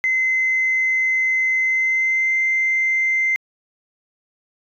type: tone with pitch glide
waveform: sine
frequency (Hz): 2056 to 2081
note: C7 to C7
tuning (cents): -31 to -10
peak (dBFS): -15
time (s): 0.04-3.36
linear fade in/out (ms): 0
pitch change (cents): +21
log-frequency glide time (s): 1.6-2.38
effects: tanh soft clip ceiling -11 dBFS